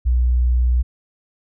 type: tone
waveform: sine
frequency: 61.3 Hz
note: B1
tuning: 12 cents flat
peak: -13 dBFS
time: 0.05-0.83 s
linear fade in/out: 20 ms
effects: none